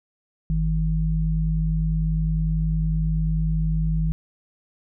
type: tone pair together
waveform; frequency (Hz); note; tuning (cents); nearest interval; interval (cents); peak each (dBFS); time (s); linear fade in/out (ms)
sine; 50.14 / 159.2; G1 / D#3; +40 / +40; octave + minor sixth; 2000; -22; 0.5-4.12; 0
effects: none